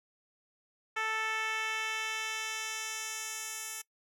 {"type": "tone with band-pass filter sweep", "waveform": "10% pulse", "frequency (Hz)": 440, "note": "A4", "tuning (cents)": 0, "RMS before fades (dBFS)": -36, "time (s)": [0.96, 3.82], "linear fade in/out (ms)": 10, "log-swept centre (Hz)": [1700, 9600], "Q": 0.94, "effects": ["noise-tail reverb RT60 0.1 s tail -21 dB re dry"]}